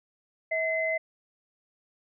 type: tone pair together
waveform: sine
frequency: 644.4 / 2049 Hz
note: E5 / C7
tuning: -39 / -37 cents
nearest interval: octave + minor sixth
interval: 2002 cents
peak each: -28 dBFS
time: 0.51-0.98 s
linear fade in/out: 10 ms
effects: none